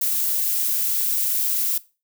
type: noise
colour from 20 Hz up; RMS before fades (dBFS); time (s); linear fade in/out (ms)
violet; -22; 0.01-1.78; 5
effects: noise-tail reverb RT60 0.3 s tail -19 dB re dry